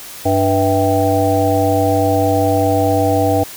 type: harmonic tone with a mistuned harmonic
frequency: 98 Hz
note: G2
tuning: in tune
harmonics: 1 / 3 / 5 / 7 / 8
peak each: -18 / -18 / -18 / -18 / -18 dBFS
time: 0.25-3.44 s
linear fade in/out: 10 ms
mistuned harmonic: 7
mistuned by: -78 cents
effects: white hiss -33 dBFS RMS until 3.56 s